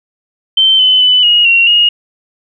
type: tone with pitch steps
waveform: sine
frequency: 3103 / 3033 / 2997 / 2880 / 2745 / 2866 Hz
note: G7 / F#7 / F#7 / F#7 / F7 / F7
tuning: -18 / +42 / +22 / -47 / -31 / +44 cents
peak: -5 dBFS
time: 0.57-1.89 s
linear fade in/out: 5 ms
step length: 220 ms
effects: none